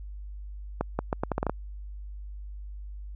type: accelerating click train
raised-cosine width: 1 ms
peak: -12 dBFS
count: 9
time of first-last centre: 0.81-1.496 s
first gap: 180 ms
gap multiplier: 0.77
effects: added 50 Hz sine -37 dBFS peak until 3.15 s